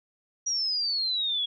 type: exponential sweep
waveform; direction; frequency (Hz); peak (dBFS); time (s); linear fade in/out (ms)
sine; down; 5790 to 3316; -25; 0.46-1.46; 10
effects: none